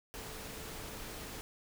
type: tone in noise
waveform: sine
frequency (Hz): 440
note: A4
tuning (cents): 0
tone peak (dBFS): -54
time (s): 0.14-1.41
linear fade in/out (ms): 0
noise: pink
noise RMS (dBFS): -45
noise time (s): 0.14-1.41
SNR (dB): -12
effects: none